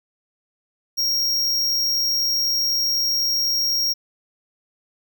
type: tone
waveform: square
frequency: 5588 Hz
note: F8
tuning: in tune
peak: -19 dBFS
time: 0.97-3.94 s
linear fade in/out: 20 ms
effects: none